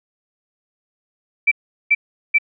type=tone bursts; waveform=sine; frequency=2330 Hz; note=D7; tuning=14 cents flat; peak=-10 dBFS; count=3; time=1.47-2.385 s; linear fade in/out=10 ms; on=45 ms; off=390 ms; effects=none